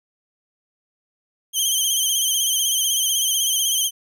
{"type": "tone with vibrato", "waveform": "15% pulse", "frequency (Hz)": 3143, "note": "G7", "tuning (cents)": 4, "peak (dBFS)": -11, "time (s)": [1.53, 3.91], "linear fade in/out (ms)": 50, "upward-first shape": "sine", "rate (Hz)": 16, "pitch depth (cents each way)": 60, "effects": []}